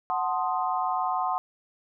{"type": "chord", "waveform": "sine", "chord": "F# diminished seventh", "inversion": "none", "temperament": "equal", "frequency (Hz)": [740, 880, 1046.5, 1244.5], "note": ["F#5", "A5", "C6", "Eb6"], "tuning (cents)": [0, 0, 0, 0], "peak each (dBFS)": [-28, -32, -29, -33], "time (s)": [0.1, 1.38], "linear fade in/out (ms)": 0, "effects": []}